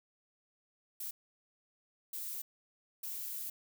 violet noise bursts at uneven times, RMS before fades -41 dBFS, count 3, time 1-1.11 / 2.13-2.42 / 3.03-3.5 s, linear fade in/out 5 ms, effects none

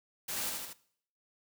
white noise with echo, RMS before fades -37 dBFS, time 0.28-0.5 s, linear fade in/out 10 ms, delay 78 ms, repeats 3, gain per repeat -3 dB, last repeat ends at 0.734 s, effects noise-tail reverb RT60 0.6 s tail -19 dB re dry

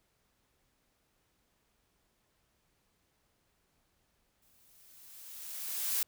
blue noise with exponential growth, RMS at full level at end -30 dBFS, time 4.42-6.03 s, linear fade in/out 2 ms, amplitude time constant 350 ms, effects pink hiss -75 dBFS RMS until 6.07 s

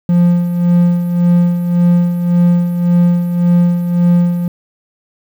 triangle tone with tremolo, 174.61 Hz, F3, in tune, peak -4 dBFS, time 0.09-4.48 s, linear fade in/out 2 ms, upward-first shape sine, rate 1.8 Hz, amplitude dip 60%, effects 7-bit

